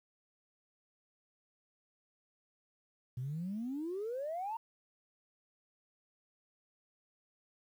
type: exponential sweep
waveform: sine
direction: up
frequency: 120 to 936 Hz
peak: -35 dBFS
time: 3.17-4.57 s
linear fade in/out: 5 ms
effects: tanh soft clip ceiling -32 dBFS + 11-bit